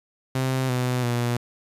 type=tone with pitch steps; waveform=sawtooth; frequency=130.81 / 125.55 / 120.51 Hz; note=C3 / B2 / B2; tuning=0 / +29 / -42 cents; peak=-18 dBFS; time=0.35-1.37 s; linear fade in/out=5 ms; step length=340 ms; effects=resampled to 32000 Hz + 8-bit